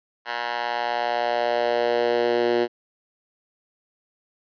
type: tone with high-pass filter sweep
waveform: 10% pulse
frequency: 119.5 Hz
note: A#2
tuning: 43 cents sharp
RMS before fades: -23 dBFS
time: 0.25-2.68 s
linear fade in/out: 50 ms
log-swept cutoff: 1100 to 350 Hz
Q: 2.5
effects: resampled to 11025 Hz